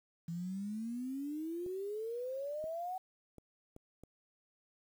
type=exponential sweep; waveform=sine; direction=up; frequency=164.81 to 759 Hz; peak=-37 dBFS; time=0.28-2.98 s; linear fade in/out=5 ms
type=clicks; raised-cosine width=2 ms; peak=-38 dBFS; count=5; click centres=1.663 / 2.641 / 3.383 / 3.764 / 4.036 s
effects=10-bit